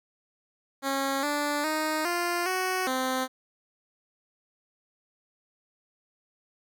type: tone with pitch steps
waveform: 10% pulse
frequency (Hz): 272.8 / 292.3 / 310.5 / 348.4 / 371.6 / 259.2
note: C#4 / D4 / D#4 / F4 / F#4 / C4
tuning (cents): -28 / -8 / -3 / -4 / +7 / -16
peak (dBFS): -18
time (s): 0.82-3.28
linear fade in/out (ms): 50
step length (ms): 410
effects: none